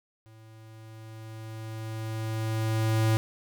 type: tone with level ramp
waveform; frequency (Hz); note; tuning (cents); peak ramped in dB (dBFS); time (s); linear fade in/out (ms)
square; 110.7; A2; +11; -51 to -21; 0.26-3.17; 0
effects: none